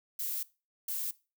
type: noise bursts at uneven times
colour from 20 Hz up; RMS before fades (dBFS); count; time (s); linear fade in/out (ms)
violet; -35; 2; 0.19-0.43 / 0.88-1.11; 5
effects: noise-tail reverb RT60 0.3 s tail -20 dB re dry